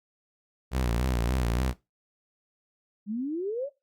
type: tone with vibrato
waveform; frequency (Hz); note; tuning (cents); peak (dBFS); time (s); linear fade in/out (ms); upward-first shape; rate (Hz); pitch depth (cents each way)
sawtooth; 61; B1; -21; -21; 0.71-1.74; 50; sine; 3.5; 120
type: exponential sweep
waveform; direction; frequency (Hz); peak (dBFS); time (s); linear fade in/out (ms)
sine; up; 197.6 to 595; -28; 3.06-3.7; 50
effects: noise-tail reverb RT60 0.2 s tail -17 dB re dry + Opus 48 kbps